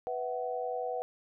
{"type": "chord", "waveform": "sine", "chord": "B suspended fourth", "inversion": "none", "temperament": "equal with one note detuned", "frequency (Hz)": [493.9, 659.3, 749.9], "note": ["B4", "E5", "F#5"], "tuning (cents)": [0, 0, 23], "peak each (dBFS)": [-35, -39, -36], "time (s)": [0.07, 1.02], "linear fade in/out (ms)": 0, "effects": []}